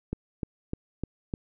click train, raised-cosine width 3 ms, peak -17 dBFS, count 5, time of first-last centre 0.13-1.338 s, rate 3.31 Hz, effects none

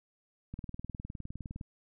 click train, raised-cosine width 5 ms, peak -28 dBFS, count 22, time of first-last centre 0.54-1.611 s, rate 19.6 Hz, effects none

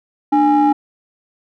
triangle ring-modulated tone, 264.4 Hz, C4, 18 cents sharp, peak -5 dBFS, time 0.32-0.73 s, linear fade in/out 10 ms, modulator 562 Hz, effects none

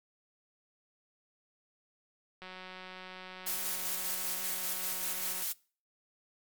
click train, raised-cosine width 0.3 ms, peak -30 dBFS, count 557, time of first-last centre 2.42-5.425 s, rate 185 Hz
blue noise with tremolo, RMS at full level -34 dBFS, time 3.46-5.53 s, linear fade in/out 10 ms, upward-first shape square, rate 5.1 Hz, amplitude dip 25%
effects noise-tail reverb RT60 0.4 s tail -23 dB re dry + MP3 96 kbps

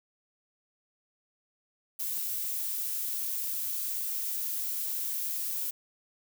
violet noise, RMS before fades -33 dBFS, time 1.99-5.71 s, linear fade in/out 10 ms, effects none

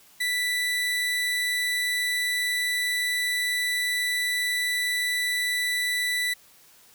30% pulse tone, 1975.5 Hz, B6, in tune, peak -21 dBFS, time 0.2-6.34 s, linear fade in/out 10 ms, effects white hiss -55 dBFS RMS until 6.94 s

